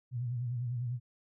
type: tone with vibrato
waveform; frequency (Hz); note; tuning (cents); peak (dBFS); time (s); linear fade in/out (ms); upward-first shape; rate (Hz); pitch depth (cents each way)
sine; 121.9; B2; -22; -32; 0.11-1; 50; sine; 10; 75
effects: none